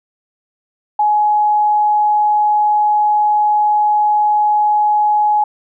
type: tone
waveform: sine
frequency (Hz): 841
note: G#5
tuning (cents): +22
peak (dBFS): -10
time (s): 0.99-5.44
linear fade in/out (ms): 5
effects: none